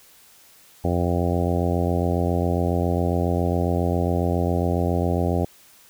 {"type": "harmonic tone", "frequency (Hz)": 87.31, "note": "F2", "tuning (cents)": 0, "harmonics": [1, 2, 3, 4, 5, 6, 7, 8, 9], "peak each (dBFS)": [-23, -26, -28, -29, -30, -31, -31, -32, -33], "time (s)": [0.84, 5.45], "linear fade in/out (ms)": 5, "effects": ["white hiss -52 dBFS RMS until 5.89 s"]}